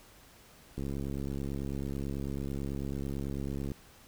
click train, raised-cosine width 3 ms, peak -24 dBFS, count 204, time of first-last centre 0.78-3.718 s, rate 69.1 Hz, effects pink hiss -57 dBFS RMS until 4.07 s

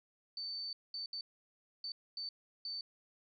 sine tone bursts at uneven times, 4546 Hz, C#8, 43 cents sharp, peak -39 dBFS, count 6, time 0.37-0.73 / 0.94-1.06 / 1.13-1.21 / 1.84-1.92 / 2.17-2.29 / 2.65-2.81 s, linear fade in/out 2 ms, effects none

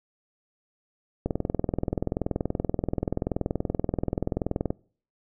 click train, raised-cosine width 2 ms, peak -12 dBFS, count 73, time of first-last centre 1.26-4.705 s, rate 20.9 Hz, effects noise-tail reverb RT60 0.5 s tail -26 dB re dry

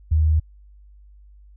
sine tone, 77.9 Hz, D#2, 3 cents sharp, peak -14 dBFS, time 0.11-0.4 s, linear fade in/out 10 ms, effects added 50 Hz sine -45 dBFS peak until 1.56 s

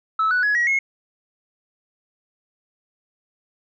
sine tone with pitch steps, 1304 / 1480.7 / 1681.3 / 1909.2 / 2168 Hz, E6 / F#6 / G#6 / A#6 / C#7, -19 / +1 / +21 / +41 / -39 cents, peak -15 dBFS, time 0.19-0.79 s, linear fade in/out 5 ms, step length 120 ms, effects tanh soft clip ceiling -14 dBFS

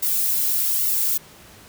violet noise with flanger, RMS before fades -21 dBFS, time 0.02-1.18 s, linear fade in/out 10 ms, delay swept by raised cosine 1.2 to 3.1 ms, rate 1.2 Hz, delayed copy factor -0.9, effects pink hiss -46 dBFS RMS until 1.68 s + high-pass 60 Hz 12 dB/octave

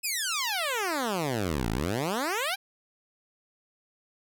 10% pulse exponential two-way sweep, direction down then up, 2637 to 51.91 to 820 Hz, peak -19 dBFS, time 0.03-2.56 s, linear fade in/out 20 ms, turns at 1.7 s, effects none

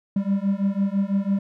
triangle beating tone pair, 194.6 / 200.6 Hz, G3 / G3, -12 / +40 cents, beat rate 6 Hz, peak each -21 dBFS, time 0.16-1.39 s, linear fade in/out 5 ms, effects none

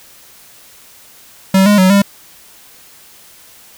square tone with pitch steps, 191.5 / 206.4 / 186.5 / 199.8 Hz, G3 / G#3 / F#3 / G3, -40 / -10 / +14 / +33 cents, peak -7 dBFS, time 1.54-2.02 s, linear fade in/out 5 ms, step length 120 ms, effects white hiss -42 dBFS RMS until 3.77 s

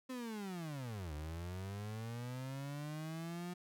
35% pulse linear two-way sweep, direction down then up, 261.6 to 73.42 to 179.2 Hz, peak -40 dBFS, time 0.09-3.54 s, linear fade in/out 10 ms, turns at 1.13 s, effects none

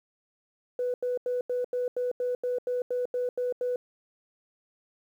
sine tone bursts, 494.9 Hz, B4, 4 cents sharp, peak -25 dBFS, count 13, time 0.79-3.76 s, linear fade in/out 2 ms, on 150 ms, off 85 ms, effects tanh soft clip ceiling -21 dBFS + 10-bit

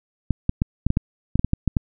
clicks, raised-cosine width 5 ms, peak -6 dBFS, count 12, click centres 0.307 / 0.494 / 0.619 / 0.866 / 0.904 / 0.971 / 1.356 / 1.394 / 1.446 / 1.534 / 1.677 / 1.768 s, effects none

